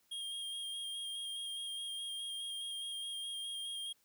square tone with vibrato, 3233 Hz, G#7, 47 cents flat, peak -40 dBFS, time 0.11-3.93 s, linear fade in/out 10 ms, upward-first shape square, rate 4.8 Hz, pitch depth 14 cents each way, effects white hiss -73 dBFS RMS until 4.04 s

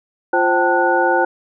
sine tone cluster, 348.4 / 526 / 773 / 888 / 1466 Hz, F4 / C5 / G5 / A5 / F#6, -4 / +9 / -24 / +16 / -16 cents, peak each -19 dBFS, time 0.33-1.25 s, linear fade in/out 5 ms, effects none

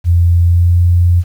sine tone with pitch glide, 86.1 to 87.55 Hz, F2 to F2, -24 to +5 cents, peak -6 dBFS, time 0.04-1.24 s, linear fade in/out 50 ms, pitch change +29 cents, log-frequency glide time 0.43-0.79 s, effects 7-bit

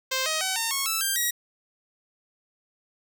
5% pulse tone with pitch steps, 523.3 / 629.5 / 757.4 / 911.1 / 1096.1 / 1318.6 / 1586.3 / 1908.4 Hz, C5 / D#5 / F#5 / A#5 / C#6 / E6 / G6 / A#6, 0 / +20 / +40 / -40 / -20 / 0 / +20 / +40 cents, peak -13 dBFS, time 0.11-1.31 s, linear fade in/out 10 ms, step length 150 ms, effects none

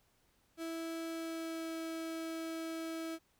35% pulse tone with pitch glide, 328.3 to 325.7 Hz, E4 to E4, -7 to -21 cents, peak -37 dBFS, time 0.57-3.19 s, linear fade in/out 50 ms, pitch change -14 cents, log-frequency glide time 1.07-1.74 s, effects pink hiss -73 dBFS RMS until 3.39 s

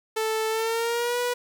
sawtooth tone with pitch glide, 440 to 488.2 Hz, A4 to B4, 0 to -20 cents, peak -20 dBFS, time 0.16-1.34 s, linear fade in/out 10 ms, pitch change +180 cents, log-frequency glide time 0.49-1.19 s, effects 9-bit

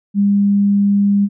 sine tone, 201.4 Hz, G3, 47 cents sharp, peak -10 dBFS, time 0.14-1.29 s, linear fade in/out 50 ms, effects none

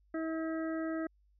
harmonic tone, 321.8 Hz, E4, 42 cents flat, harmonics 1 / 2 / 4 / 5 / 6, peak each -34 / -40 / -46 / -48 / -50 dBFS, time 0.14-1.07 s, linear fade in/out 5 ms, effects added 50 Hz sine -65 dBFS peak until 1.39 s

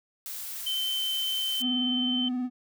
blue noise, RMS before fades -37 dBFS, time 0.26-1.62 s, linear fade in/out 0 ms
sine tone, 3081 Hz, G7, 31 cents flat, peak -27 dBFS, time 0.66-2.29 s, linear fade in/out 10 ms
triangle tone with vibrato, 250.2 Hz, B3, 23 cents sharp, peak -25 dBFS, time 1.6-2.5 s, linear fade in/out 50 ms, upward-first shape sine, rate 19 Hz, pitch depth 33 cents each way
effects none

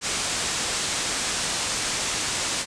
white low-pass noise, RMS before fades -27 dBFS, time 0.01-2.66 s, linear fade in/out 50 ms, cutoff 8800 Hz, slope 48 dB/octave, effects none

